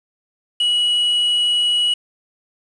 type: tone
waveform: triangle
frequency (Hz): 2922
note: F#7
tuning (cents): -22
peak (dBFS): -13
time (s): 0.6-1.94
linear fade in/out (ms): 5
effects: resampled to 22050 Hz + 7-bit